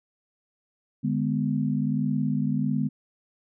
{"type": "chord", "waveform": "sine", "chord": "G# diminished", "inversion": "second", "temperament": "just", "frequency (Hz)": [149.51, 207.7, 249.2], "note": ["D3", "G#3", "B3"], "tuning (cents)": [31, 0, 16], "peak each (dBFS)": -27, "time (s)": [1.03, 2.89], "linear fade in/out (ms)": 20, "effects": []}